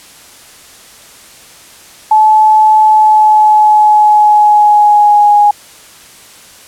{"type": "tone with pitch glide", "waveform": "sine", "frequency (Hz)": [863, 828.3], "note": ["A5", "G#5"], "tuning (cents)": [-34, -5], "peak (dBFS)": -3, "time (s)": [2.11, 5.51], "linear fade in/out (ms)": 5, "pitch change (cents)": -71, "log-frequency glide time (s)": [2.83, 5.37], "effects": ["white hiss -37 dBFS RMS until 6.67 s", "low-pass 11000 Hz 12 dB/octave"]}